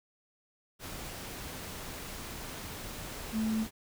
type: tone in noise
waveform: sine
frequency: 220 Hz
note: A3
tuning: in tune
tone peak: -28 dBFS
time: 3.32-3.67 s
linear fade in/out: 50 ms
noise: pink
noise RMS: -42 dBFS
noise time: 0.79-3.71 s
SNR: +11 dB
effects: none